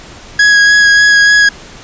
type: tone with vibrato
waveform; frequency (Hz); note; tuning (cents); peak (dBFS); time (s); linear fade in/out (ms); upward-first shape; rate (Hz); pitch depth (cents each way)
45% pulse; 1661; G#6; 0; -4; 0.39-1.49; 5; sine; 3.4; 12
effects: pink hiss -33 dBFS RMS until 1.83 s + resampled to 16000 Hz